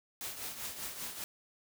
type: noise with tremolo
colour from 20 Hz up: white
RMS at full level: -39 dBFS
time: 0.21-1.24 s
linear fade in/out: 0 ms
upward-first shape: triangle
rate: 5.1 Hz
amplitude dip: 65%
effects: none